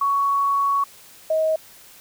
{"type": "tone pair in turn", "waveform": "sine", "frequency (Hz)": [1117, 632.9], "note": ["C#6", "D#5"], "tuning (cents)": [13, 29], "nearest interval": "minor seventh", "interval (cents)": 984, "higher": "first", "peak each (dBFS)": -17, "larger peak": "neither", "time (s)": [[0.01, 0.84], [1.3, 1.56]], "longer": "first", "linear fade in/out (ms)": 5, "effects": ["white hiss -47 dBFS RMS until 2 s"]}